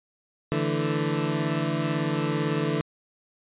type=chord; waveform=20% pulse; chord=D suspended second; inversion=none; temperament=equal; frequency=146.83 / 164.81 / 220 Hz; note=D3 / E3 / A3; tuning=0 / 0 / 0 cents; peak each=-22 / -23 / -28 dBFS; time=0.52-2.81 s; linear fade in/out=0 ms; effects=resampled to 8000 Hz